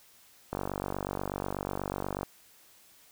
click train, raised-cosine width 1 ms, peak -18 dBFS, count 83, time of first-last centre 0.53-2.231 s, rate 48.2 Hz, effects white hiss -59 dBFS RMS until 3.11 s

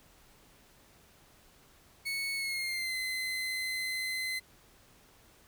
30% pulse tone with pitch glide, 2209 to 2049 Hz, C#7 to C7, -7 to -37 cents, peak -30 dBFS, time 2.05-4.4 s, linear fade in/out 20 ms, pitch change -130 cents, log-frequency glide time 2.35-2.96 s, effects pink hiss -61 dBFS RMS until 5.47 s

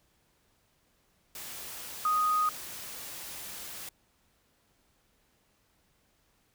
sine tone in noise, 1244.5 Hz, D#6, in tune, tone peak -24 dBFS, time 2.05-2.49 s, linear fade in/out 2 ms, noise white, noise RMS -42 dBFS, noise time 1.35-3.89 s, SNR +15 dB, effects pink hiss -70 dBFS RMS until 6.54 s

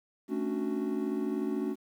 triangle chord, D major seventh, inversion second, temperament equal with one note detuned, 220 / 273.7 / 293.7 / 370 Hz, A3 / C#4 / D4 / F#4, 0 / -22 / 0 / 0 cents, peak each -33 dBFS, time 0.28-1.76 s, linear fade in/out 50 ms, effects 10-bit

